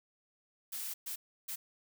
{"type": "noise bursts at uneven times", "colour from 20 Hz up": "blue", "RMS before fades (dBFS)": -40, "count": 3, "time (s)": [[0.72, 0.94], [1.06, 1.16], [1.48, 1.56]], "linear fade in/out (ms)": 10, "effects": []}